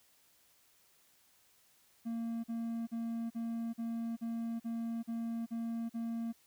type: tone bursts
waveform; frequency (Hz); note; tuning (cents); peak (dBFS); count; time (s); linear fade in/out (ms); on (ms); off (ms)
triangle; 230; A#3; -23; -33; 10; 2.05-6.328; 20; 390; 42
effects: white hiss -68 dBFS RMS until 6.46 s